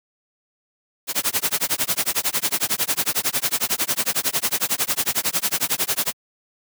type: noise with tremolo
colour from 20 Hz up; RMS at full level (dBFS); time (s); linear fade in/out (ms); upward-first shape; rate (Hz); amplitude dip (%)
white; -19; 1.07-6.13; 50; sine; 11; 100
effects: high-pass 100 Hz 12 dB/octave